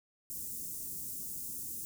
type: band-stop noise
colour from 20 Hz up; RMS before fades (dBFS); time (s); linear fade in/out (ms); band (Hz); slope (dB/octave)
white; -41; 0.3-1.85; 0; 330 to 7000; 24
effects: none